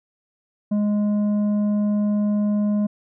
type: tone with tanh clipping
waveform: triangle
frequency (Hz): 207.7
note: G#3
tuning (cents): 0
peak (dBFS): -19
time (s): 0.71-2.87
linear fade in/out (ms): 10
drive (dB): 11
effects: none